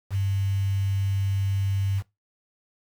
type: tone with quantisation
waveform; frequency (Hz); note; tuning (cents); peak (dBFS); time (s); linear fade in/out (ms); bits
sine; 98; G2; 0; -22; 0.1-2.03; 50; 7
effects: noise-tail reverb RT60 0.2 s tail -20 dB re dry